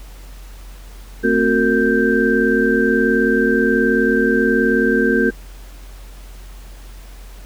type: tone cluster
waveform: sine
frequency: 223 / 261.7 / 367.6 / 457.3 / 1568 Hz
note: A3 / C4 / F#4 / A#4 / G6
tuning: +23 / 0 / -11 / -33 / 0 cents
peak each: -19 dBFS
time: 1.23-5.31 s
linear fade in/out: 20 ms
effects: added 45 Hz sine -34 dBFS peak until 7.45 s + pink hiss -45 dBFS RMS until 7.45 s